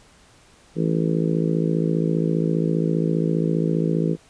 harmonic tone, 55 Hz, A1, in tune, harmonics 3 / 4 / 5 / 6 / 7 / 8 / 9, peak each -21 / -28 / -28 / -27 / -30 / -28 / -32 dBFS, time 0.75-4.17 s, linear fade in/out 50 ms, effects pink hiss -53 dBFS RMS until 4.29 s + resampled to 22050 Hz

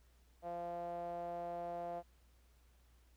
sawtooth tone with band-pass filter, 172.7 Hz, F3, 19 cents flat, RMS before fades -43 dBFS, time 0.42-2.03 s, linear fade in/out 50 ms, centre 640 Hz, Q 8.9, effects added 60 Hz sine -65 dBFS peak until 3.16 s + pink hiss -74 dBFS RMS until 3.16 s

